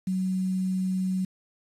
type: tone with quantisation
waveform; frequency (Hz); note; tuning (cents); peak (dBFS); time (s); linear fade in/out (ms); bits
sine; 186.8; F#3; +17; -24; 0.07-1.25; 5; 8
effects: resampled to 32000 Hz